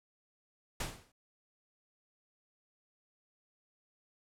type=noise with exponential decay; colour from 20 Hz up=pink; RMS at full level=-33 dBFS; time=0.8-1.12 s; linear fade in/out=5 ms; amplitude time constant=68 ms; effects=low-pass 11000 Hz 12 dB/octave